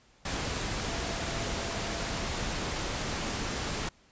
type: tone in noise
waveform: sine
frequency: 675 Hz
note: E5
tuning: 41 cents sharp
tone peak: -43 dBFS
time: 0.87-2.27 s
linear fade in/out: 5 ms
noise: pink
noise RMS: -33 dBFS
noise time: 0.25-3.89 s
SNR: -13 dB
effects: pink hiss -62 dBFS RMS until 4.11 s + resampled to 16000 Hz